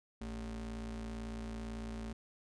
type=ring-modulated tone; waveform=square; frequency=84 Hz; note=E2; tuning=33 cents sharp; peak=-38 dBFS; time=0.21-2.13 s; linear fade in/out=5 ms; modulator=139 Hz; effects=resampled to 22050 Hz